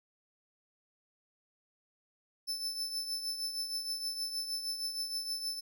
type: tone with tremolo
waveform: 40% pulse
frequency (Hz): 5274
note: E8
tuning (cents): 0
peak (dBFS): -31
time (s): 2.47-5.61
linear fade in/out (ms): 20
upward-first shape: triangle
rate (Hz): 6.4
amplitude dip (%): 65
effects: none